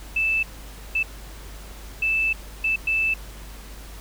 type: tone bursts at uneven times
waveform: sine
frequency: 2637 Hz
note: E7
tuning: in tune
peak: -19 dBFS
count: 5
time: 0.16-0.43 / 0.95-1.03 / 2.02-2.33 / 2.64-2.76 / 2.87-3.14 s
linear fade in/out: 5 ms
effects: added 50 Hz sine -38 dBFS peak until 4 s + pink hiss -44 dBFS RMS until 4 s